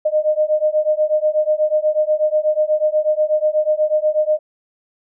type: beating tone pair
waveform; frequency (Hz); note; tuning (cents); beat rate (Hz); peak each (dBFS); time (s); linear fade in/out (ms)
sine; 609 / 617.2; D#5 / D#5; -37 / -14; 8.2; -17; 0.05-4.39; 10
effects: none

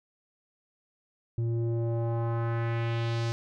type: tone with low-pass filter sweep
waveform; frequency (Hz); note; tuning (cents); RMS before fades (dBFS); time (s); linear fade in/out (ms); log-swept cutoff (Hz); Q
square; 116; A#2; -8; -29; 1.38-3.32; 0; 240 to 5600; 1.6
effects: none

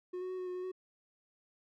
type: tone with pitch steps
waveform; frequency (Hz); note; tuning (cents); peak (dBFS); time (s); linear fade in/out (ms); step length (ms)
triangle; 362.3 / 368.7 / 371 / 366.6 / 362.1 / 365 / 371.3; F#4 / F#4 / F#4 / F#4 / F#4 / F#4 / F#4; -36 / -6 / +5 / -16 / -37 / -24 / +6; -35; 0.13-0.718; 10; 84
effects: none

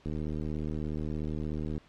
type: click train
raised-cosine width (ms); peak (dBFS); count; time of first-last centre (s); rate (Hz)
3; -23; 133; 0.06-1.779; 76.8
effects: pink hiss -60 dBFS RMS until 1.88 s + low-pass 4000 Hz 12 dB/octave

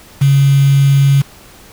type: tone with quantisation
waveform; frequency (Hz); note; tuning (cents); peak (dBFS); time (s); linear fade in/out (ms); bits
sine; 138.59; C#3; 0; -6; 0.21-1.22; 10; 4
effects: pink hiss -40 dBFS RMS until 1.72 s

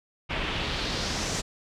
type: noise with low-pass filter sweep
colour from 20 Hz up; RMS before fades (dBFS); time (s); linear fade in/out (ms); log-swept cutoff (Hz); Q
pink; -30; 0.29-1.42; 20; 2600 to 7000; 2.2
effects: none

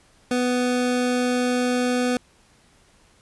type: tone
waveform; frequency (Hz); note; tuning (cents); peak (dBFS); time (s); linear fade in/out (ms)
25% pulse; 248.2; B3; +9; -16; 0.31-2.17; 2
effects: pink hiss -57 dBFS RMS until 3.21 s + resampled to 24000 Hz

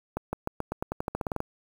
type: accelerating click train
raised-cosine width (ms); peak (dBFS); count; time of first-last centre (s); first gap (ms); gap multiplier
1; -15; 15; 0.17-1.404; 160; 0.9
effects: 7-bit

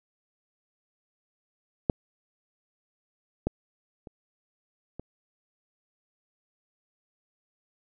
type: clicks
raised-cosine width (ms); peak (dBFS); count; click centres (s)
2; -8 / -12 / -29 / -24; 4; 1.898 / 3.47 / 4.072 / 4.996
effects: none

